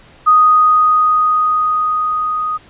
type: tone with level ramp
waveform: sine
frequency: 1244.5 Hz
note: D#6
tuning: in tune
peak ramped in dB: -5 to -16 dBFS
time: 0.26-2.58 s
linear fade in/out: 20 ms
effects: pink hiss -44 dBFS RMS until 2.69 s + resampled to 8000 Hz